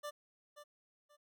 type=tone with echo; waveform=25% pulse; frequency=590 Hz; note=D5; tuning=8 cents sharp; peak=-37 dBFS; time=0.03-0.11 s; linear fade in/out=20 ms; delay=530 ms; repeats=2; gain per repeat=-11 dB; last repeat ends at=1.17 s; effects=none